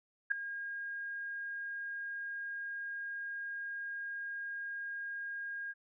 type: tone with ADSR envelope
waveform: sine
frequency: 1623 Hz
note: G#6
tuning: 40 cents flat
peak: -24 dBFS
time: 0.3-5.74 s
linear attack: 17 ms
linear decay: 3 ms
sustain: -14 dB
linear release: 36 ms
effects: none